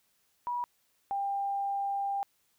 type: tone pair in turn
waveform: sine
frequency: 970 / 795.8 Hz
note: B5 / G5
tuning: -31 / +26 cents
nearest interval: minor third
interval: 343 cents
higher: first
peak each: -30 / -29 dBFS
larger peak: second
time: 0.47-0.64 / 1.11-2.23 s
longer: second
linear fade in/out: 0 ms
effects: white hiss -72 dBFS RMS until 2.58 s